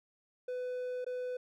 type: tone with dropouts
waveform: triangle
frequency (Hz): 500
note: B4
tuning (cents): +21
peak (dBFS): -33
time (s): 0.48-1.37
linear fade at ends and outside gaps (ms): 5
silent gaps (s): 1.046-1.064
effects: none